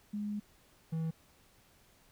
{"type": "tone pair in turn", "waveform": ["sine", "triangle"], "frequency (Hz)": [207.7, 161.75], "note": ["G#3", "E3"], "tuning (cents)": [0, -32], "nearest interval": "major third", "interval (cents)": 432, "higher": "first", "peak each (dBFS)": [-34, -30], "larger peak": "second", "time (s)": [[0.13, 0.4], [0.92, 1.11]], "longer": "first", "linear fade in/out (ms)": 10, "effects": ["pink hiss -65 dBFS RMS until 2.11 s"]}